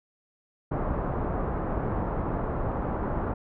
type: low-pass noise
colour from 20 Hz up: pink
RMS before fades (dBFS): -29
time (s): 0.71-3.34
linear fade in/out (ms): 10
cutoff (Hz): 1200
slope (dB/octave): 24
effects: none